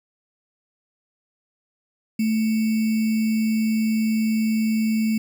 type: tone with sample-and-hold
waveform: sine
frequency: 220 Hz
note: A3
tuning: in tune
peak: -18 dBFS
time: 2.19-5.18 s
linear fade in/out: 5 ms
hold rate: 2450 Hz
effects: none